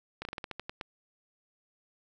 slowing click train, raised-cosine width 0.3 ms, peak -21 dBFS, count 10, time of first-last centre 0.22-0.812 s, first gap 31 ms, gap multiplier 1.18, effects none

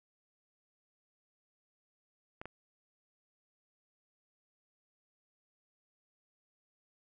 clicks, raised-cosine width 0.5 ms, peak -28 dBFS, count 2, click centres 2.415 / 2.456 s, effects none

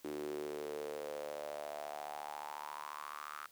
sawtooth tone with high-pass filter sweep, 74.2 Hz, D2, 18 cents sharp, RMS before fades -44 dBFS, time 0.04-3.47 s, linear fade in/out 10 ms, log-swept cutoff 330 to 1300 Hz, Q 6.3, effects white hiss -64 dBFS RMS until 3.51 s

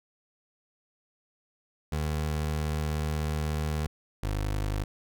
25% pulse tone pair in turn, 76.4 / 51.12 Hz, D#2 / G#1, -31 / -27 cents, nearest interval perfect fifth, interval 696 cents, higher first, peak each -24 dBFS, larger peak neither, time 1.92-3.87 / 4.23-4.84 s, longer first, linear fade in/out 5 ms, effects none

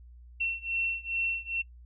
sine beating tone pair, 2710 / 2712.4 Hz, E7 / E7, +47 / +49 cents, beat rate 2.4 Hz, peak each -32 / -33 dBFS, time 0.4-1.62 s, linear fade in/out 10 ms, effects noise-tail reverb RT60 0.1 s tail -18 dB re dry + added 60 Hz sine -48 dBFS peak until 1.85 s

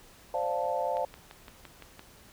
sine chord, D minor seventh, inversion third, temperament equal, 523.3 / 587.3 / 698.5 / 880 Hz, C5 / D5 / F5 / A5, 0 / 0 / 0 / 0 cents, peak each -33 dBFS, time 0.34-1.05 s, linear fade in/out 2 ms
click train, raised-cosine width 0.3 ms, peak -29 dBFS, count 7, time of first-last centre 0.97-1.994 s, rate 5.86 Hz
effects pink hiss -55 dBFS RMS until 2.32 s

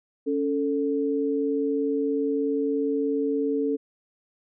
sine tone pair together, 279.3 / 442.4 Hz, C#4 / A4, +13 / +9 cents, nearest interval minor sixth, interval 796 cents, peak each -25 dBFS, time 0.26-3.77 s, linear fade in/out 20 ms, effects none

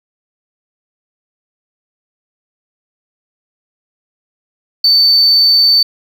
sine tone, 4539 Hz, C#8, 40 cents sharp, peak -4 dBFS, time 4.84-5.83 s, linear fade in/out 5 ms, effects tanh soft clip ceiling -4 dBFS + 7-bit

